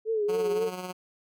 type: tone with vibrato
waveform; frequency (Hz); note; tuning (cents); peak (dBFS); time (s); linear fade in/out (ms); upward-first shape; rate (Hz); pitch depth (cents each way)
sine; 430; A4; -40; -24; 0.05-0.71; 50; triangle; 3.8; 97
type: tone with tremolo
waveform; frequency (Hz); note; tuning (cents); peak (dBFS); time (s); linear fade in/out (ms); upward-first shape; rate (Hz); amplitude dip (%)
10% pulse; 182.6; F#3; -23; -24; 0.28-0.93; 20; triangle; 18; 55
effects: none